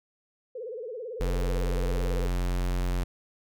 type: tone with vibrato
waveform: sine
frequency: 470 Hz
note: A#4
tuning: 14 cents sharp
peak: -34 dBFS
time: 0.55-2.27 s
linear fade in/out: 5 ms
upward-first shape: sine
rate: 18 Hz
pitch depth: 170 cents each way
type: tone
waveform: square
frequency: 44.76 Hz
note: F1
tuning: 43 cents sharp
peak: -26 dBFS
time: 1.2-3.04 s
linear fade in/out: 10 ms
effects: none